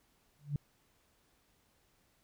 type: tone with exponential growth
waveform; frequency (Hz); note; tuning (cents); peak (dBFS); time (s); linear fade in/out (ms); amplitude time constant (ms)
sine; 144.8; D3; -24; -27; 0.39-0.56; 2; 35
effects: pink hiss -72 dBFS RMS until 2.23 s